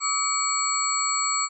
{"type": "tone cluster", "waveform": "sine", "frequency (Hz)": [1145, 1285, 2262, 4364, 7650], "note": ["D6", "E6", "C#7", "C#8", "A#8"], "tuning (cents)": [-44, -45, 34, -28, 44], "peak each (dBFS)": [-29, -29, -32, -31, -25], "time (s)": [0, 1.49], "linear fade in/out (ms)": 50, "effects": []}